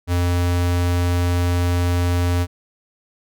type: tone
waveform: square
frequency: 88 Hz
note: F2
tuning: 14 cents sharp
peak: -17 dBFS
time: 0.07-2.47 s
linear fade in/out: 50 ms
effects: none